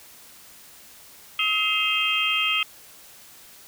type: tone cluster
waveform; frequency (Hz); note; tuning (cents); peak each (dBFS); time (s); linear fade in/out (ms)
sine; 1275 / 2086 / 2553 / 2777 / 3186; D#6 / C7 / D#7 / F7 / G7; +42 / -6 / +44 / -10 / +27; -29 / -31 / -25 / -27 / -25; 1.39-2.63; 2
effects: white hiss -48 dBFS RMS until 3.67 s